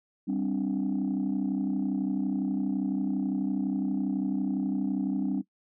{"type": "chord", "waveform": "sine", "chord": "G suspended fourth", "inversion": "none", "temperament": "equal", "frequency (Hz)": [196, 261.6, 293.7], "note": ["G3", "C4", "D4"], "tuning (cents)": [0, 0, 0], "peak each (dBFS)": -29, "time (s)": [0.27, 5.42], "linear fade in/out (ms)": 20, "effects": ["noise-tail reverb RT60 0.1 s tail -19 dB re dry", "tanh soft clip ceiling -21 dBFS"]}